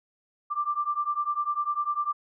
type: beating tone pair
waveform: sine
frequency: 1174.7 / 1184.7 Hz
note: D6 / D6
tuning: 0 / +15 cents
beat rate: 10 Hz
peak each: -29 / -28 dBFS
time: 0.5-2.13 s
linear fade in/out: 20 ms
effects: none